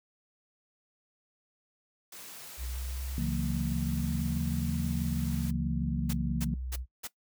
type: high-pass noise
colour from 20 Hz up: white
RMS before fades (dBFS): -46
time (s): 2.12-5.51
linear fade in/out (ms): 5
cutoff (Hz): 100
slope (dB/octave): 96
type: linear two-way sweep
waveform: sine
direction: up then down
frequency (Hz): 61.9 to 77.78 to 61.9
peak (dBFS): -34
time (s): 2.57-6.86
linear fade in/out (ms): 50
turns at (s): 4.68
type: chord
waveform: sine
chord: F# dominant seventh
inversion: second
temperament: just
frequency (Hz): 138.75 / 166.5 / 185 / 231.2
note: C#3 / E3 / F#3 / A#3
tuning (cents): +2 / +18 / 0 / -14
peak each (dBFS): -35 / -34 / -37 / -34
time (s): 3.18-6.54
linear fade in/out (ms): 2
type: noise bursts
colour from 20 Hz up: white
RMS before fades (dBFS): -38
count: 4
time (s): 6.09-7.076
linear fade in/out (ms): 10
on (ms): 44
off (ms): 270
effects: noise-tail reverb RT60 0.1 s tail -18 dB re dry